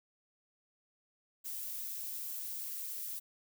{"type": "noise", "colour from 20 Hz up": "violet", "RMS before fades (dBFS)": -41, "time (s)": [1.44, 3.2], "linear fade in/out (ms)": 20, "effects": []}